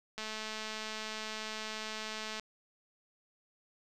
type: click train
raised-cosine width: 0.2 ms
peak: -23 dBFS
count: 482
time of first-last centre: 0.18-2.397 s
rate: 217 Hz
effects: none